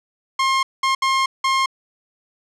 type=tone bursts at uneven times; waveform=sawtooth; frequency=1067 Hz; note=C6; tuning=34 cents sharp; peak=-12 dBFS; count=4; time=0.39-0.63 / 0.83-0.95 / 1.02-1.26 / 1.44-1.66 s; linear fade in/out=5 ms; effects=low-pass 6000 Hz 12 dB/octave